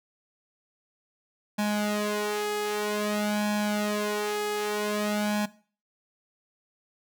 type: tone with flanger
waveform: sawtooth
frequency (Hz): 209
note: G#3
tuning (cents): +11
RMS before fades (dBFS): -28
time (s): 1.58-5.46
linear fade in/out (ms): 10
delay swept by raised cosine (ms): 1.2 to 2.4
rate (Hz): 0.52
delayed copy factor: +0.85
effects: noise-tail reverb RT60 0.4 s tail -18 dB re dry